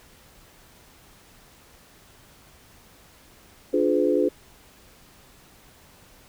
sine chord, D diminished seventh, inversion none, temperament just, 293.7 / 352.4 / 422.9 / 507.5 Hz, D4 / F4 / Ab4 / Cb5, 0 / +16 / +31 / +47 cents, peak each -24 dBFS, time 3.73-4.29 s, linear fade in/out 10 ms, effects pink hiss -53 dBFS RMS until 6.28 s

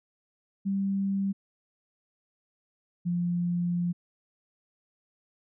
sine tone pair in turn, 196 / 174.62 Hz, G3 / F3, 0 / 0 cents, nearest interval major second, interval 200 cents, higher first, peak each -25 dBFS, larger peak neither, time 0.65-1.33 / 3.05-3.93 s, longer second, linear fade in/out 20 ms, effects none

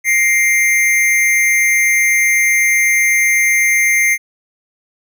square tone with amplitude modulation, 2100 Hz, C7, 6 cents sharp, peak -8 dBFS, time 0.04-4.18 s, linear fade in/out 50 ms, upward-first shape sine, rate 228 Hz, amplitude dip 65%, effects none

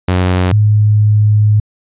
sawtooth / sine tone pair in turn, 91.2 / 105.67 Hz, F#2 / G#2, -24 / +30 cents, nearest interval minor third, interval 254 cents, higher second, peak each -6 dBFS, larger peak neither, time 0.08-0.52 / 0.52-1.6 s, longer second, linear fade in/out 5 ms, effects resampled to 8000 Hz

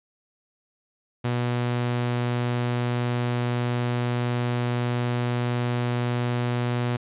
sawtooth tone, 121.6 Hz, B2, 26 cents flat, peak -19 dBFS, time 1.24-6.97 s, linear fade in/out 10 ms, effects resampled to 8000 Hz + 10-bit

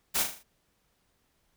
white noise with echo, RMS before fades -27 dBFS, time 0.14-0.24 s, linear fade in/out 20 ms, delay 39 ms, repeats 5, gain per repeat -6 dB, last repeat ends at 0.435 s, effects pink hiss -72 dBFS RMS until 1.56 s

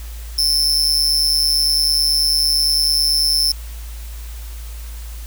40% pulse tone with amplitude modulation, 5290 Hz, E8, 5 cents sharp, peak -9 dBFS, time 0.38-3.52 s, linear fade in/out 5 ms, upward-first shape sine, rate 149 Hz, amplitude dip 90%, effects added 56 Hz sine -28 dBFS peak until 5.26 s + white hiss -41 dBFS RMS until 5.26 s

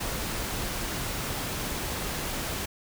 pink noise, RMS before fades -32 dBFS, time 0-2.66 s, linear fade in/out 10 ms, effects none

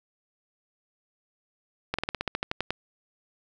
slowing click train, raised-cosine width 0.3 ms, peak -11 dBFS, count 12, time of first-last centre 1.94-2.706 s, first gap 46 ms, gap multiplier 1.08, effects none

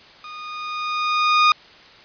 sawtooth tone with level ramp, 1230 Hz, D#6, 20 cents flat, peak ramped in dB -31 to -7 dBFS, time 0.24-1.52 s, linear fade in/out 2 ms, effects white hiss -46 dBFS RMS until 2.04 s + resampled to 11025 Hz

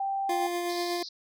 sine tone, 784 Hz, G5, in tune, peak -27 dBFS, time 0-0.47 s, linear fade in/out 5 ms
25% pulse tone with tremolo, 349.2 Hz, F4, in tune, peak -24 dBFS, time 0.29-1.03 s, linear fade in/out 5 ms, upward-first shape sine, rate 8.2 Hz, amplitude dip 25%
pink band-pass noise, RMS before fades -41 dBFS, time 0.69-1.09 s, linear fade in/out 5 ms, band 4000 to 5400 Hz, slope 96 dB/octave
effects none

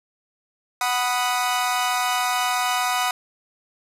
sawtooth chord, B major, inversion second, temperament equal, 740 / 987.8 / 1244.5 Hz, F#5 / B5 / D#6, 0 / 0 / 0 cents, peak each -20 / -22 / -22 dBFS, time 0.81-3.11 s, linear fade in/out 2 ms, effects resampled to 32000 Hz + 8-bit

